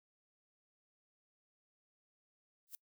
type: noise with exponential growth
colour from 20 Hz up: violet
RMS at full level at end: -43 dBFS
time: 2.67-2.75 s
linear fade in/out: 0 ms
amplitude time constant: 17 ms
effects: noise-tail reverb RT60 0.1 s tail -25 dB re dry